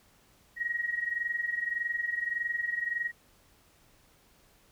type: tone with amplitude modulation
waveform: sine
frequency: 1895 Hz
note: A#6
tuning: 28 cents sharp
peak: -26 dBFS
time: 0.56-3.12 s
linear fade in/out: 50 ms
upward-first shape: sine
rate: 21.7 Hz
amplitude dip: 75%
effects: pink hiss -63 dBFS RMS until 4.71 s